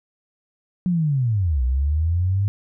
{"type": "linear two-way sweep", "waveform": "sine", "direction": "down then up", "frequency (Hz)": [185, 60.5, 102.3], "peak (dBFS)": -17, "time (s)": [0.86, 2.48], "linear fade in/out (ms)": 0, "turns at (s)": 1.63, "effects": []}